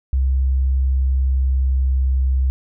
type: tone with pitch glide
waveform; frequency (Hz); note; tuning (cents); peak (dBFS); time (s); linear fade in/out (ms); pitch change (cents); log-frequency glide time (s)
sine; 65.9 to 65.48; C2 to C2; +13 to +2; -14; 0.13-2.5; 0; -11; 0.93-2.16
effects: none